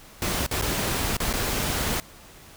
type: noise with dropouts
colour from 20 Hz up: pink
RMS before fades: -26 dBFS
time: 0.22-2 s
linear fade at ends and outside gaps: 1 ms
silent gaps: 0.464-0.512 / 0.614-0.622 / 1.168-1.202 / 1.329-1.337 s
effects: pink hiss -48 dBFS RMS until 2.56 s